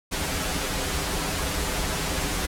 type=noise with comb filter; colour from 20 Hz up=pink; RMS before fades=-27 dBFS; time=0.11-2.47 s; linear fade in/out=20 ms; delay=8.7 ms; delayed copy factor=-0.9; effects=low-pass 12000 Hz 12 dB/octave